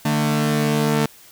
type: tone pair together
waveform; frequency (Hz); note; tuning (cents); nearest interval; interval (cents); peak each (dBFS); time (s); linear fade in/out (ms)
sawtooth; 149.57 / 224.1; D3 / A3; +32 / +32; perfect fifth; 700; -16; 0.05-1.06; 5
effects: white hiss -47 dBFS RMS until 1.31 s